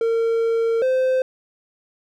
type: tone pair in turn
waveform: triangle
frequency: 457.2 / 517.6 Hz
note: A#4 / C5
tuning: -34 / -19 cents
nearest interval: major second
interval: 215 cents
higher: second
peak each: -15 / -14 dBFS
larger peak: second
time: 0.01-0.82 / 0.82-1.22 s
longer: first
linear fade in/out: 2 ms
effects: none